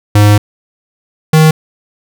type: tone pair in turn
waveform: square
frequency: 103.83 / 156.92 Hz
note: G#2 / D#3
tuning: 0 / +15 cents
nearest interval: perfect fifth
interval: 715 cents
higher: second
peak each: -4 dBFS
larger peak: neither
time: 0.15-0.38 / 1.33-1.51 s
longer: first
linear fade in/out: 5 ms
effects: none